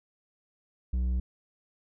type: tone with low-pass filter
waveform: square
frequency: 62.2 Hz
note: B1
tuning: 13 cents sharp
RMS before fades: -28 dBFS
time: 0.93-1.2 s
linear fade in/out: 5 ms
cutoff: 150 Hz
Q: 0.67
effects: none